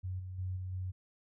sine tone with level steps, 92.5 Hz, F#2, in tune, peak -35 / -40 / -34 / -37 / -35 dBFS, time 0.03-0.92 s, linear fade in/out 20 ms, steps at 0.19 / 0.38 / 0.56 / 0.72 s, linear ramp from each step 10 ms, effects none

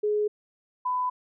sine tone pair in turn, 419.8 / 1000.2 Hz, G#4 / B5, +19 / +22 cents, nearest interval octave + minor third, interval 1503 cents, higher second, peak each -22 / -24 dBFS, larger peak first, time 0.03-0.28 / 0.85-1.1 s, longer neither, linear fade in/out 10 ms, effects none

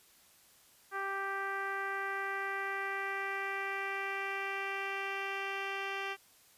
10% pulse tone with low-pass filter sweep, 392 Hz, G4, in tune, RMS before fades -37 dBFS, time 0.91-6.17 s, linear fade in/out 50 ms, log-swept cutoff 1500 to 3200 Hz, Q 2.3, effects white hiss -63 dBFS RMS until 6.57 s + resampled to 32000 Hz

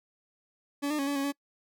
40% pulse tone with pitch steps, 284.7 / 301.6 / 276.8 / 284.9 / 275.9 / 283 Hz, C#4 / D4 / C#4 / C#4 / C#4 / C#4, +46 / +46 / -2 / +48 / -8 / +36 cents, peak -27 dBFS, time 0.82-1.324 s, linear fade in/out 20 ms, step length 84 ms, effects noise-tail reverb RT60 0.1 s tail -25 dB re dry

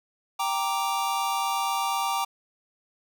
square chord, G minor, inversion none, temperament equal, 784 / 932.3 / 1174.7 Hz, G5 / Bb5 / D6, 0 / 0 / 0 cents, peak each -30 dBFS, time 0.39-2.25 s, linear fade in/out 10 ms, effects none

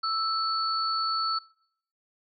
sine tone pair together, 1318.5 / 4445 Hz, E6 / C#8, 0 / +4 cents, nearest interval octave + major sixth, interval 2104 cents, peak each -27 / -30 dBFS, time 0.03-1.39 s, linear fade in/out 10 ms, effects noise-tail reverb RT60 0.7 s tail -24 dB re dry

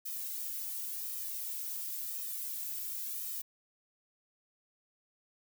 violet noise with flanger, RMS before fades -39 dBFS, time 0.05-3.42 s, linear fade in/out 10 ms, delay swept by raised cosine 1.6 to 2.34 ms, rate 0.93 Hz, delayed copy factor +0.95, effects none

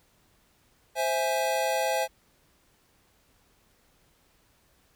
square chord, C augmented, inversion none, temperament equal, 523.3 / 659.3 / 830.6 Hz, C5 / E5 / G#5, 0 / 0 / 0 cents, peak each -30 dBFS, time 0.95-2.08 s, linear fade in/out 50 ms, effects pink hiss -65 dBFS RMS until 4.95 s

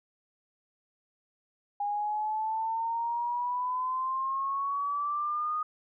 sine exponential sweep, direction up, 814 to 1240 Hz, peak -28 dBFS, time 1.8-5.63 s, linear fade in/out 5 ms, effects none

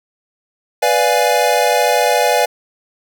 square chord, B diminished seventh, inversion none, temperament equal, 493.9 / 587.3 / 698.5 / 830.6 Hz, B4 / D5 / F5 / Ab5, 0 / 0 / 0 / 0 cents, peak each -18 dBFS, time 0.82-2.46 s, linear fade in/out 10 ms, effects none

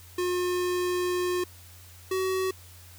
square tone pair in turn, 358.8 / 376.6 Hz, F4 / F#4, +47 / +31 cents, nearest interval minor second, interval 84 cents, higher second, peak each -26 dBFS, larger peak neither, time 0.18-1.44 / 2.11-2.51 s, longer first, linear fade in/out 5 ms, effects added 88 Hz sine -49 dBFS peak until 2.98 s + white hiss -52 dBFS RMS until 2.98 s

